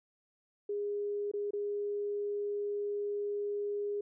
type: tone with dropouts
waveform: sine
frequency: 410 Hz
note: G#4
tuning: 22 cents flat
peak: -32 dBFS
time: 0.69-4.01 s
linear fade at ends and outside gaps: 5 ms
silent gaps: 1.315-1.336 / 1.508-1.533 s
effects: none